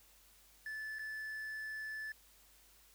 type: tone with dropouts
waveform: triangle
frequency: 1742 Hz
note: A6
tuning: 18 cents flat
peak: -39 dBFS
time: 0.66-2.12 s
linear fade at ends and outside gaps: 2 ms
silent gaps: 0.986-0.993 s
effects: added 50 Hz sine -70 dBFS peak until 2.94 s + white hiss -65 dBFS RMS until 2.94 s